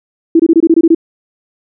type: tone bursts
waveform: sine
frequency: 329.6 Hz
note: E4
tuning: in tune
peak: -3 dBFS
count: 9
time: 0.35-0.948 s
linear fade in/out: 5 ms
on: 46 ms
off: 23 ms
effects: none